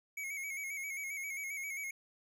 square tone with vibrato, 2217 Hz, C#7, in tune, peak -39 dBFS, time 0.17-1.91 s, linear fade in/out 5 ms, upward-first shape square, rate 7.5 Hz, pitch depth 46 cents each way, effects none

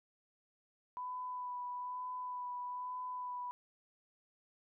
sine tone with vibrato, 994 Hz, B5, 11 cents sharp, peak -39 dBFS, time 0.97-3.51 s, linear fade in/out 0 ms, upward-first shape sine, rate 1.1 Hz, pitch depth 15 cents each way, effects none

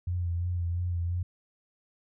sine tone with vibrato, 87.3 Hz, F2, in tune, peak -27 dBFS, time 0.07-1.23 s, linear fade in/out 5 ms, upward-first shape sine, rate 2.9 Hz, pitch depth 37 cents each way, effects none

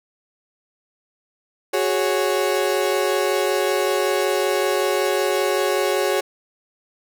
35% pulse chord, F# suspended second, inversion none, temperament equal, 370 / 415.3 / 554.4 Hz, F#4 / G#4 / C#5, 0 / 0 / 0 cents, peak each -21 dBFS, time 1.73-6.21 s, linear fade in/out 10 ms, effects none

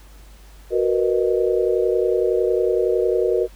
sine chord, B major seventh, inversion second, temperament just, 370.4 / 463 / 493.9 / 617.4 Hz, F#4 / A#4 / B4 / D#5, +2 / -12 / 0 / -14 cents, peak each -20 / -20 / -24 / -26 dBFS, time 0.7-3.48 s, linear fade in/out 50 ms, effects added 50 Hz sine -42 dBFS peak until 3.55 s + pink hiss -51 dBFS RMS until 3.55 s

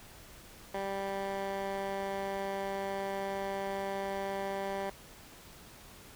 15% pulse tone with band-pass filter, 196 Hz, G3, in tune, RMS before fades -36 dBFS, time 0.74-4.9 s, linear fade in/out 5 ms, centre 910 Hz, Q 0.73, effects pink hiss -53 dBFS RMS until 6.15 s

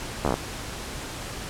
slowing click train, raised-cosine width 1 ms, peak -9 dBFS, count 7, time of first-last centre 0.25-0.341 s, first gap 13 ms, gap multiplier 1.06, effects pink hiss -35 dBFS RMS until 1.49 s + low-pass 10000 Hz 12 dB/octave

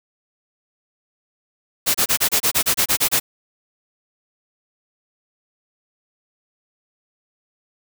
white noise bursts, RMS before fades -17 dBFS, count 12, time 1.86-3.2 s, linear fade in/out 20 ms, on 86 ms, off 28 ms, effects none

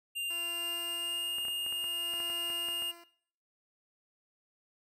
square tone with pitch glide, 2794 to 2833 Hz, F7 to F7, 0 to +24 cents, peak -34 dBFS, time 0.15-2.92 s, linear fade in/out 20 ms, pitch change +24 cents, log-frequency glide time 0.42-1.24 s
10% pulse tone with tremolo, 341.6 Hz, F4, 38 cents flat, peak -36 dBFS, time 0.3-3.04 s, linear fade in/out 5 ms, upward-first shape sine, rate 0.59 Hz, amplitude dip 80%
clicks, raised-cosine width 0.5 ms, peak -32 dBFS, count 12, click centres 1.384 / 1.452 / 1.483 / 1.664 / 1.725 / 1.842 / 2.137 / 2.203 / 2.301 / 2.502 / 2.686 / 2.822 s
effects noise-tail reverb RT60 0.6 s tail -19 dB re dry

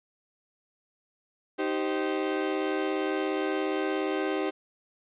35% pulse chord, C minor, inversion first, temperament equal with one note detuned, 311.1 / 388.2 / 523.3 Hz, Eb4 / G4 / C5, 0 / -17 / 0 cents, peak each -29 / -28 / -33 dBFS, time 1.58-4.51 s, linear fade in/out 20 ms, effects resampled to 8000 Hz + 10-bit

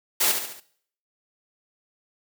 white noise with echo, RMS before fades -21 dBFS, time 0.2-0.32 s, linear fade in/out 10 ms, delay 71 ms, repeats 4, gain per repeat -6 dB, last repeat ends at 0.604 s, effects noise-tail reverb RT60 0.6 s tail -18 dB re dry + high-pass 200 Hz 12 dB/octave

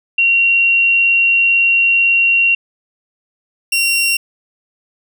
sine / sawtooth tone pair in turn, 2749 / 2749 Hz, F7 / F7, -28 / -28 cents, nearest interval unison, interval 0 cents, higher neither, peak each -9 dBFS, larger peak neither, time 0.18-2.55 / 3.72-4.17 s, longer first, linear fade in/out 5 ms, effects none

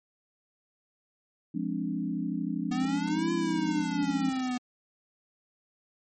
sine chord, D half-diminished seventh, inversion first, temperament equal, 174.61 / 207.7 / 261.6 / 293.7 Hz, F3 / Ab3 / C4 / D4, 0 / 0 / 0 / 0 cents, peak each -34 dBFS, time 1.54-4.3 s, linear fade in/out 10 ms
square exponential two-way sweep, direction up then down, 246.9 to 339.7 to 246.9 Hz, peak -29 dBFS, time 2.71-4.58 s, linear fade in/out 10 ms, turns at 3.32 s
effects MP3 32 kbps

